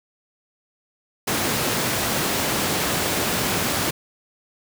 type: high-pass noise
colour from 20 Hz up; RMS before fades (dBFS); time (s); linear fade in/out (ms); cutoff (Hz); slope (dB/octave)
pink; -23; 1.27-3.91; 10; 120; 12
effects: none